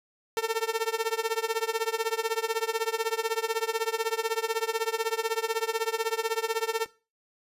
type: tone with tremolo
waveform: sawtooth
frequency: 450 Hz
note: A4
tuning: 39 cents sharp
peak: -18 dBFS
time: 0.37-6.86 s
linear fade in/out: 0 ms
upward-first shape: triangle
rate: 16 Hz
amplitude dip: 100%
effects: noise-tail reverb RT60 0.3 s tail -17 dB re dry + resampled to 32000 Hz